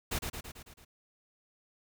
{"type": "noise with echo", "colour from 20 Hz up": "pink", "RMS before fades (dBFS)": -33, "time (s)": [0.11, 0.19], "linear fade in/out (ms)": 10, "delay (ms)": 110, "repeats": 6, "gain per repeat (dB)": -4, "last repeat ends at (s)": 0.85, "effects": []}